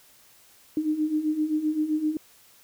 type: beating tone pair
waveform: sine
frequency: 302 / 309.7 Hz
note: D4 / D#4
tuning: +48 / -8 cents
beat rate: 7.7 Hz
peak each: -29 / -24 dBFS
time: 0.77-2.17 s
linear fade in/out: 2 ms
effects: white hiss -56 dBFS RMS until 2.63 s